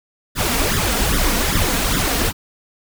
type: noise with flanger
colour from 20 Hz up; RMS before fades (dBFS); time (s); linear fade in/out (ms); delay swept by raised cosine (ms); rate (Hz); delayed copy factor
pink; -18; 0.35-2.33; 50; 0.56 to 4.36; 2.5; +0.85
effects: none